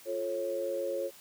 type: chord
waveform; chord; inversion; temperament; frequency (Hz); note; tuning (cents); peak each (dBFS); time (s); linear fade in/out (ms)
sine; F augmented; none; just; 349.2 / 436.5 / 545.7; F4 / A4 / C#5; 0 / -14 / -27; -38 / -38 / -32; 0.05-1.11; 50
effects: white hiss -54 dBFS RMS until 1.2 s + high-pass 100 Hz 12 dB/octave